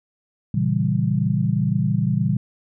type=chord; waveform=sine; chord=A# diminished seventh; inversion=none; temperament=equal; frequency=116.54 / 138.59 / 164.81 / 196 Hz; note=A#2 / C#3 / E3 / G3; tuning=0 / 0 / 0 / 0 cents; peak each=-23 dBFS; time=0.54-2.37 s; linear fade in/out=5 ms; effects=none